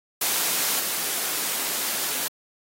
white noise with level steps, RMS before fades -23 / -27 dBFS, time 0.21-2.28 s, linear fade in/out 5 ms, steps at 0.79 s, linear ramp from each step 20 ms, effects high-pass 200 Hz 12 dB/octave + AAC 48 kbps

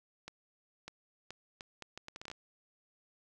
accelerating click train, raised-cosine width 0.2 ms, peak -27 dBFS, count 13, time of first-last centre 0.28-2.315 s, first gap 600 ms, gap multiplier 0.71, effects none

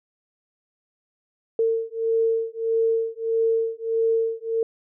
sine beating tone pair, 452.1 / 453.7 Hz, A4 / A#4, +47 / -47 cents, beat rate 1.6 Hz, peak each -23 dBFS, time 1.59-4.63 s, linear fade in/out 2 ms, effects none

